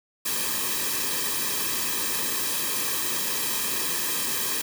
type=noise with comb filter; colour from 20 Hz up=white; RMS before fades=-27 dBFS; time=0.25-4.62 s; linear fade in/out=10 ms; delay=1.4 ms; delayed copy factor=-0.8; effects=none